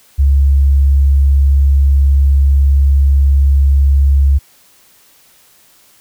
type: tone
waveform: sine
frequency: 69.2 Hz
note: C#2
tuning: 2 cents flat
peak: -6 dBFS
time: 0.18-4.39 s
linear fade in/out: 20 ms
effects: white hiss -48 dBFS RMS until 6 s